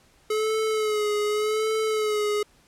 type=tone with vibrato; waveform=square; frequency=427.6 Hz; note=A4; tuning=49 cents flat; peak=-23 dBFS; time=0.3-2.43 s; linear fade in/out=5 ms; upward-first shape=sine; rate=0.86 Hz; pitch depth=43 cents each way; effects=pink hiss -59 dBFS RMS until 2.67 s + low-pass 11000 Hz 12 dB/octave